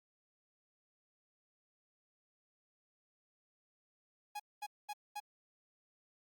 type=tone bursts; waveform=45% pulse; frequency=831 Hz; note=G#5; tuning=1 cent sharp; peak=-40 dBFS; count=4; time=4.35-5.202 s; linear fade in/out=10 ms; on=48 ms; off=220 ms; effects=Opus 48 kbps